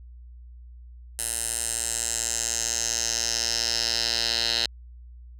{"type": "tone with band-pass filter sweep", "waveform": "10% pulse", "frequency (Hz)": 115.7, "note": "A#2", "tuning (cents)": -13, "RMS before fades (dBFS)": -27, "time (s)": [1.19, 4.66], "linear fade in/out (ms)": 0, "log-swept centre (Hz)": [9600, 4200], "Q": 3.9, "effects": ["added 60 Hz sine -42 dBFS peak until 5.39 s"]}